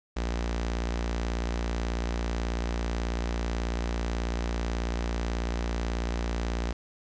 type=tone with notch filter; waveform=sawtooth; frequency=58.27 Hz; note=A#1; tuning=in tune; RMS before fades=-30 dBFS; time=0.16-6.73 s; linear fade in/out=10 ms; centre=120 Hz; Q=1.4; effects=resampled to 16000 Hz + 8-bit